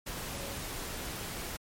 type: tone in noise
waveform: sine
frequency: 554.4 Hz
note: C#5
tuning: in tune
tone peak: -45 dBFS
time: 0.33-0.56 s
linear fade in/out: 10 ms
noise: pink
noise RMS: -39 dBFS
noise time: 0.06-1.57 s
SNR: -9 dB
effects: MP3 64 kbps